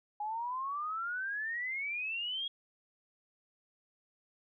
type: exponential sweep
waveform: sine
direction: up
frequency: 824 to 3322 Hz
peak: -34 dBFS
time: 0.2-2.48 s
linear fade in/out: 5 ms
effects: none